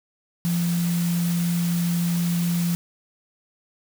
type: tone in noise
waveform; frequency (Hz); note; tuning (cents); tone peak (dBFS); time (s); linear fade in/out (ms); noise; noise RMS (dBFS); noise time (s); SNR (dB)
sine; 172.2; F3; -24; -20; 0.45-2.75; 0; white; -34; 0.45-2.75; +11
effects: none